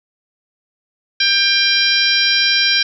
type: harmonic tone with a mistuned harmonic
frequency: 794 Hz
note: G5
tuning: 22 cents sharp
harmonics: 2 / 3 / 4 / 5 / 6 / 7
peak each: -19 / -19 / -19 / -19 / -19 / -19 dBFS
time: 1.2-2.83 s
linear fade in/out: 5 ms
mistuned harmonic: 6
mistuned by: +27 cents
effects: none